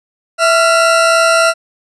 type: tone pair together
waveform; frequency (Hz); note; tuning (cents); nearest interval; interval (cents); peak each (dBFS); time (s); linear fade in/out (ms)
40% pulse; 659.3 / 1381.8; E5 / F6; 0 / -19; octave + minor second; 1281; -10; 0.38-1.54; 50
effects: resampled to 24000 Hz